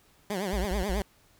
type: tone with vibrato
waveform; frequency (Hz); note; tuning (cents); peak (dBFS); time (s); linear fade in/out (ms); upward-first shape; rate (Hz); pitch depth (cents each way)
15% pulse; 194.1; G3; -17; -23; 0.3-1.02; 2; triangle; 9.2; 180
type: tone bursts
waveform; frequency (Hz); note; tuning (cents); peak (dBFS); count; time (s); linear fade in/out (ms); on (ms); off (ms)
sine; 55.4; A1; +13; -28; 3; 0.53-1.012; 0; 120; 61
effects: pink hiss -62 dBFS RMS until 1.39 s